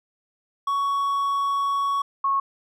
triangle / sine tone pair in turn, 1117 / 1098.4 Hz, C#6 / C#6, +13 / -16 cents, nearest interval unison, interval 29 cents, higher first, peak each -19 dBFS, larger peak neither, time 0.67-2.02 / 2.24-2.4 s, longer first, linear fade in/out 5 ms, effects none

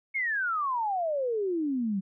sine exponential sweep, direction down, 2217 to 185.7 Hz, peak -26 dBFS, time 0.14-2.01 s, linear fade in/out 20 ms, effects none

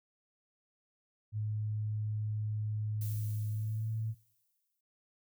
sine tone with pitch glide, 106.8 to 110.76 Hz, G#2 to A2, +49 to +12 cents, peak -32 dBFS, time 1.32-4.15 s, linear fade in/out 50 ms, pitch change +63 cents, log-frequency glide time 3.47-3.88 s
violet noise with exponential decay, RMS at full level -45 dBFS, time 3.01-4.81 s, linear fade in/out 5 ms, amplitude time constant 390 ms
effects noise-tail reverb RT60 0.5 s tail -26 dB re dry

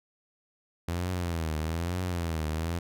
sawtooth tone with vibrato, 84 Hz, E2, 33 cents sharp, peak -25 dBFS, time 0.88-2.79 s, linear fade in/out 5 ms, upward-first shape triangle, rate 1.1 Hz, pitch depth 160 cents each way, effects none

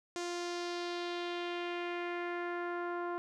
sawtooth tone with low-pass filter sweep, 349.2 Hz, F4, in tune, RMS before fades -38 dBFS, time 0.16-3.18 s, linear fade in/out 0 ms, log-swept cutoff 6800 to 1200 Hz, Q 2, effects none

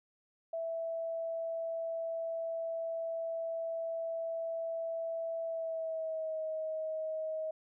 sine tone with pitch glide, 659.3 to 632.1 Hz, E5 to D#5, 0 to +27 cents, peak -34 dBFS, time 0.53-7.51 s, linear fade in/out 5 ms, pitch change -73 cents, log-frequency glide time 5.45-6.41 s, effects none

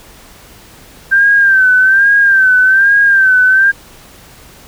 sine tone with vibrato, 1568 Hz, G6, in tune, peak -5 dBFS, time 1.11-3.72 s, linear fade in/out 20 ms, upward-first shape sine, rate 1.2 Hz, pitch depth 73 cents each way, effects pink hiss -39 dBFS RMS until 4.67 s

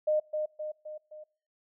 sine tone with echo, 612 Hz, D#5, 29 cents flat, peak -23 dBFS, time 0.07-0.2 s, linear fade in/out 10 ms, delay 260 ms, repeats 4, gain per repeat -5 dB, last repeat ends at 1.24 s, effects noise-tail reverb RT60 0.5 s tail -24 dB re dry

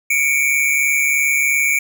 square tone pair together, 2239 / 2382 Hz, C#7 / D7, +17 / +24 cents, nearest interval minor second, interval 107 cents, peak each -17 / -18 dBFS, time 0.1-1.79 s, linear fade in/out 5 ms, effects none

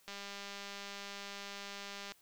click train, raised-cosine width 0.2 ms, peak -28 dBFS, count 409, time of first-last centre 0.08-2.12 s, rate 200 Hz, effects white hiss -67 dBFS RMS until 2.21 s

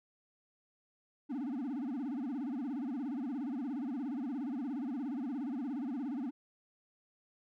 triangle tone with vibrato, 264.3 Hz, C4, 18 cents sharp, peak -33 dBFS, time 1.29-6.31 s, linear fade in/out 20 ms, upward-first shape sine, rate 17 Hz, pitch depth 240 cents each way, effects none

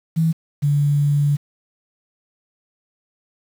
sine tone pair in turn, 162.3 / 144.59 Hz, E3 / D3, -27 / -27 cents, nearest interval major second, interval 200 cents, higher first, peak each -14 dBFS, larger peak neither, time 0.16-0.33 / 0.62-1.37 s, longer second, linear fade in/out 20 ms, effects 7-bit

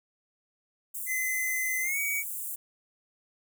white high-pass noise, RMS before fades -36 dBFS, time 0.94-2.56 s, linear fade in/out 10 ms, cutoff 7600 Hz, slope 48 dB/octave
square tone with pitch glide, 2040 to 2264 Hz, C7 to C#7, -44 to +36 cents, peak -29 dBFS, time 1.06-2.24 s, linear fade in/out 50 ms, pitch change +180 cents, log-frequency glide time 1.81-1.99 s
effects none

